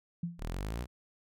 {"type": "tone with exponential decay", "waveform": "sine", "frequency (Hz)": 171.2, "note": "F3", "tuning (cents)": -34, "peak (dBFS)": -29, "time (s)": [0.23, 0.47], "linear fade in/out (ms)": 5, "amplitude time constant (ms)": 51}
{"type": "linear sweep", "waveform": "sawtooth", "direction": "up", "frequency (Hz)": [34.65, 64.9], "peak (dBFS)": -31, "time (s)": [0.38, 0.87], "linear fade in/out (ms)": 50}
{"effects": []}